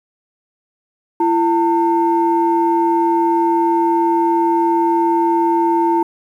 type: tone pair together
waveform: sine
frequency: 337.1 / 900 Hz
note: E4 / A5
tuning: +39 / +39 cents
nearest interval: octave + perfect fourth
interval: 1700 cents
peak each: -14 dBFS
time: 1.2-6.03 s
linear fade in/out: 5 ms
effects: tanh soft clip ceiling -5 dBFS + 8-bit